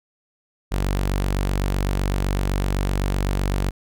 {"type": "tone", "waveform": "sawtooth", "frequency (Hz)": 47.87, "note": "G1", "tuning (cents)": -40, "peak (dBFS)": -16, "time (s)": [0.71, 3.71], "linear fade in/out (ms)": 20, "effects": []}